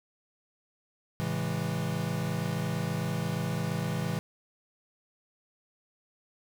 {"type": "chord", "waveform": "square", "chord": "A major seventh", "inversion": "none", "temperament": "equal with one note detuned", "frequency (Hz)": [110, 136.21, 164.81, 207.7], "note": ["A2", "C#3", "E3", "G#3"], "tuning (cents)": [0, -30, 0, 0], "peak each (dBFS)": [-37, -36, -33, -38], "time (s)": [1.2, 4.19], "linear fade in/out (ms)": 0, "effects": []}